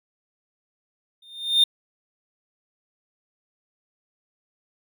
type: tone with exponential growth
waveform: triangle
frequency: 3634 Hz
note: A#7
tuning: 45 cents flat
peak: -9 dBFS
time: 1.22-1.64 s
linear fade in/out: 5 ms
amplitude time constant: 90 ms
effects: tanh soft clip ceiling -5 dBFS